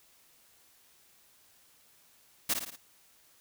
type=noise with echo; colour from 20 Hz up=white; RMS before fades=-28 dBFS; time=2.49-2.54 s; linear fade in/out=10 ms; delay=56 ms; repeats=4; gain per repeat=-5 dB; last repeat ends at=2.764 s; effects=white hiss -63 dBFS RMS until 3.4 s